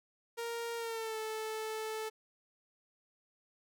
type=tone with pitch glide; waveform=sawtooth; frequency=466.2 to 437.5 Hz; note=A#4 to A4; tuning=0 to -10 cents; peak=-33 dBFS; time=0.37-2.1 s; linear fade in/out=20 ms; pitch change=-110 cents; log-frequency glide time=0.76-1.18 s; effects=none